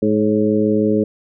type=harmonic tone with a mistuned harmonic; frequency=106.1 Hz; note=G#2; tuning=38 cents sharp; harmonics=1 / 2 / 3 / 4 / 5; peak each=-27 / -17 / -19 / -18 / -23 dBFS; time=0.02-1.04 s; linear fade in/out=5 ms; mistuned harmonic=5; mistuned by=+40 cents; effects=none